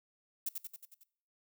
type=noise with echo; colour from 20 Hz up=violet; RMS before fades=-35 dBFS; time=0.46-0.49 s; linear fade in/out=5 ms; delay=91 ms; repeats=6; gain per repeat=-4 dB; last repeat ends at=1.036 s; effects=noise-tail reverb RT60 0.6 s tail -21 dB re dry